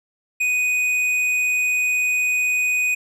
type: tone with tanh clipping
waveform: triangle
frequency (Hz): 2489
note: D#7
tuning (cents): 0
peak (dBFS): -19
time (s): 0.4-2.95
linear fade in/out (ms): 10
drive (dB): 13
effects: none